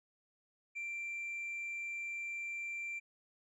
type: tone with tanh clipping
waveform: sine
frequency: 2357 Hz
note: D7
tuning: 6 cents sharp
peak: -39 dBFS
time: 0.75-3 s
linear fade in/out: 20 ms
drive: 1 dB
effects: none